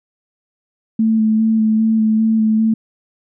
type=tone with vibrato; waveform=sine; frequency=220.1 Hz; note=A3; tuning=1 cent sharp; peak=-11 dBFS; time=0.99-2.74 s; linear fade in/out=5 ms; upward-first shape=square; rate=2.5 Hz; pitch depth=15 cents each way; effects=none